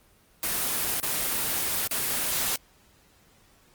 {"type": "noise with dropouts", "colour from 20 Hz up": "white", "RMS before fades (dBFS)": -27, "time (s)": [0.43, 2.56], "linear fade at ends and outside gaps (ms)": 2, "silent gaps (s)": [[1.001, 1.029], [1.875, 1.91]], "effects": ["pink hiss -60 dBFS RMS until 3.74 s", "Opus 24 kbps"]}